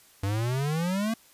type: exponential sweep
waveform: square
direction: up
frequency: 96 to 230.6 Hz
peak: -26 dBFS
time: 0.23-1.14 s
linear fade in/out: 5 ms
effects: white hiss -57 dBFS RMS until 1.33 s + resampled to 32000 Hz